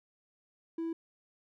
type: tone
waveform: triangle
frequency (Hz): 329.6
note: E4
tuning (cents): 0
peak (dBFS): -30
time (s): 0.78-0.93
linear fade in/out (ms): 5
effects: tanh soft clip ceiling -27 dBFS